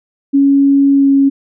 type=tone with pitch glide; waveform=sine; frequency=277.9 to 275.5 Hz; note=C#4 to C#4; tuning=+4 to -11 cents; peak=-6 dBFS; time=0.33-1.3 s; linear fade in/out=20 ms; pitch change=-15 cents; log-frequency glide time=0.93-1.09 s; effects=none